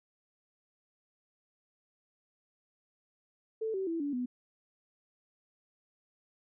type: tone with pitch steps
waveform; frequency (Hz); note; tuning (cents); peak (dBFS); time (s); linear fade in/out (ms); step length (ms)
sine; 442.1 / 382.7 / 331.2 / 286.7 / 248.1; A4 / G4 / E4 / D4 / B3; +8 / -42 / +8 / -42 / +8; -31; 3.61-4.26; 10; 130
effects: none